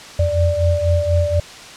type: tone cluster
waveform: sine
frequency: 84.8 / 88.9 / 587 Hz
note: E2 / F2 / D5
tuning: +50 / +31 / -1 cents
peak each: -18 dBFS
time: 0.19-1.4 s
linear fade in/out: 5 ms
effects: white hiss -36 dBFS RMS until 1.76 s + low-pass 6000 Hz 12 dB/octave